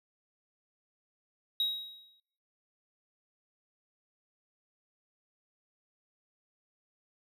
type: tone with exponential decay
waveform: triangle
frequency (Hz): 3810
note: A#7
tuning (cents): +37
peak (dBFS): -24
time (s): 1.6-2.2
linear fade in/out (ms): 2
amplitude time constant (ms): 130
effects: noise-tail reverb RT60 0.8 s tail -26 dB re dry